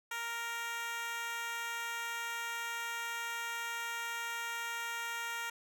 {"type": "tone with high-pass filter", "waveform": "10% pulse", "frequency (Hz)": 466, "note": "A#4", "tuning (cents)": -1, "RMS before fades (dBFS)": -39, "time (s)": [0.11, 5.5], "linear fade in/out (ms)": 5, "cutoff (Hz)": 1100, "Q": 1.2, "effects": []}